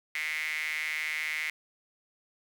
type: tone with high-pass filter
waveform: sawtooth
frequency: 154.9 Hz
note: D#3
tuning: 7 cents flat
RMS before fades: -33 dBFS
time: 0.15-1.5 s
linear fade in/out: 0 ms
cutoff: 2100 Hz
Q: 9.9
effects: none